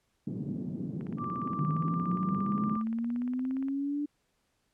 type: band-pass noise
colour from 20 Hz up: white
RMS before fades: -36 dBFS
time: 0.27-2.77 s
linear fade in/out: 2 ms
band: 140 to 260 Hz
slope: 24 dB/octave
type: click train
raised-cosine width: 0.5 ms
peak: -35 dBFS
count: 47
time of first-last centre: 1.01-3.684 s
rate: 17.2 Hz
type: tone with pitch glide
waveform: sine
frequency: 1174.7 to 1187 Hz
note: D6 to D6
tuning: 0 to +18 cents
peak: -34 dBFS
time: 1.17-2.84 s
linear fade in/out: 50 ms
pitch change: +18 cents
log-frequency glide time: 1.9-1.96 s
type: linear sweep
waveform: sine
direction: up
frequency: 146.83 to 294.6 Hz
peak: -29 dBFS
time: 1.58-4.06 s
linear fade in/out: 10 ms
effects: pink hiss -75 dBFS RMS until 4.73 s + low-pass 11000 Hz 12 dB/octave